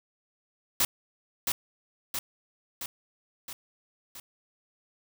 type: noise with echo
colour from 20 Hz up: white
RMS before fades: -24 dBFS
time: 0.8-0.85 s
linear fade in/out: 2 ms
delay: 670 ms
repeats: 5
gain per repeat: -4 dB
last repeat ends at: 4.2 s
effects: none